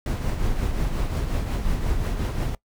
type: noise with tremolo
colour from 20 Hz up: brown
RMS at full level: -22 dBFS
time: 0.06-2.55 s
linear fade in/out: 2 ms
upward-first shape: triangle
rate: 5.6 Hz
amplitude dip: 50%
effects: noise-tail reverb RT60 0.1 s tail -21 dB re dry